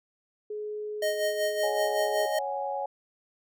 sine tone, 422 Hz, G#4, 28 cents sharp, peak -32 dBFS, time 0.5-2.26 s, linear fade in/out 5 ms
square tone with tremolo, 621 Hz, D#5, 3 cents flat, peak -25 dBFS, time 1.02-2.39 s, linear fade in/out 5 ms, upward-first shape sine, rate 5.3 Hz, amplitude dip 60%
sine chord, C# suspended fourth, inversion none, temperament equal, 554.4 / 740 / 830.6 Hz, C#5 / F#5 / G#5, 0 / 0 / 0 cents, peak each -33 / -36 / -32 dBFS, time 1.63-2.86 s, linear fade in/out 5 ms
effects none

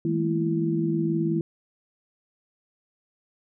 sine tone cluster, 161 / 206.7 / 225.6 / 333.2 Hz, E3 / G#3 / A3 / E4, -41 / -8 / +44 / +19 cents, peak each -26 / -31 / -32 / -25 dBFS, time 0.05-1.41 s, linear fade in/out 2 ms, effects none

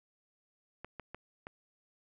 clicks, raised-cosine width 0.5 ms, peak -28 dBFS, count 4, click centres 0.846 / 0.997 / 1.146 / 1.469 s, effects none

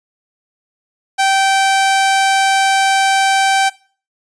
sawtooth tone, 777 Hz, G5, 16 cents flat, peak -7 dBFS, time 1.18-3.7 s, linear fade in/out 20 ms, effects noise-tail reverb RT60 0.4 s tail -20 dB re dry + resampled to 22050 Hz

